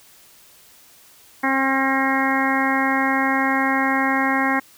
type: harmonic tone with a mistuned harmonic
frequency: 268.1 Hz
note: C4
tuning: 42 cents sharp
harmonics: 1 / 2 / 3 / 4 / 5 / 6 / 7 / 8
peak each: -22 / -30 / -24 / -25 / -30 / -27 / -24 / -27 dBFS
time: 1.43-4.6 s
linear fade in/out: 10 ms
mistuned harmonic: 5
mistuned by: +25 cents
effects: white hiss -50 dBFS RMS until 4.77 s